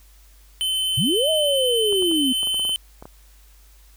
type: tone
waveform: square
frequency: 3059 Hz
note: G7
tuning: 43 cents flat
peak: -21 dBFS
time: 0.61-2.76 s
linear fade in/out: 0 ms
type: linear two-way sweep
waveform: sine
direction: up then down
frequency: 102.9 to 643 to 246.1 Hz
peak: -19 dBFS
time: 0.97-2.33 s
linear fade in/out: 10 ms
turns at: 1.3 s
type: clicks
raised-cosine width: 1 ms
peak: -24 dBFS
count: 11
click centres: 1.926 / 2.024 / 2.114 / 2.431 / 2.472 / 2.544 / 2.596 / 2.651 / 2.694 / 3.025 / 3.055 s
effects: added 50 Hz sine -48 dBFS peak until 3.96 s + white hiss -56 dBFS RMS until 3.96 s